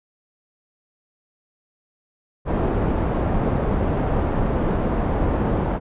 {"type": "low-pass noise", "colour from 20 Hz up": "pink", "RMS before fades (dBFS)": -21, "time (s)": [2.45, 5.8], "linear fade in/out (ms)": 50, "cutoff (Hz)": 800, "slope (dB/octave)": 12, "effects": ["resampled to 8000 Hz"]}